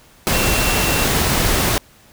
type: tone in noise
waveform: sine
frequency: 2713 Hz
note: E7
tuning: 49 cents sharp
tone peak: -24 dBFS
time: 0.33-1.04 s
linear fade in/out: 0 ms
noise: pink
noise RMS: -17 dBFS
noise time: 0.27-1.78 s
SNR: -10 dB
effects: pink hiss -49 dBFS RMS until 2.12 s